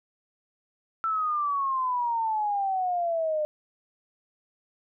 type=exponential sweep; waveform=sine; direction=down; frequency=1336 to 601 Hz; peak=-24 dBFS; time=1.04-3.45 s; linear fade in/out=0 ms; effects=none